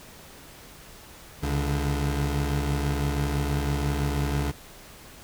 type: tone pair together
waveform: 25% pulse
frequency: 69.3 / 144.65 Hz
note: C#2 / D3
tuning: 0 / -26 cents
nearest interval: octave + minor second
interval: 1274 cents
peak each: -22 / -25 dBFS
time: 1.42-4.52 s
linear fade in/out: 20 ms
effects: pink hiss -47 dBFS RMS until 5.23 s